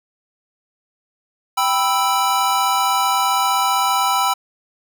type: chord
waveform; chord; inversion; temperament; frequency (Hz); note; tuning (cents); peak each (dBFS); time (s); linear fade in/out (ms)
square; E minor; first; equal; 784 / 987.8 / 1318.5; G5 / B5 / E6; 0 / 0 / 0; -21 / -20 / -21; 1.57-4.34; 10
effects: none